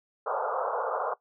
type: band-pass noise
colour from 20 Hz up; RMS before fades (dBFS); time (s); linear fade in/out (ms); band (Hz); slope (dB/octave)
pink; -30; 0.26-1.14; 10; 440 to 1400; 96
effects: noise-tail reverb RT60 0.1 s tail -17 dB re dry